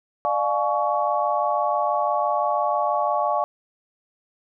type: tone cluster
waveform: sine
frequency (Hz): 598 / 704 / 849 / 1121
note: D5 / F5 / G#5 / C#6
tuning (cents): +31 / +14 / +38 / +19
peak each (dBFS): -25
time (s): 0.25-3.44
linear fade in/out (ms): 0
effects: none